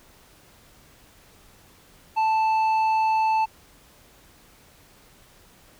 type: tone with tanh clipping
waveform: triangle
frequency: 880 Hz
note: A5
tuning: in tune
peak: -20 dBFS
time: 2.16-3.46 s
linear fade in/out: 20 ms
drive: 11 dB
effects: pink hiss -54 dBFS RMS until 5.79 s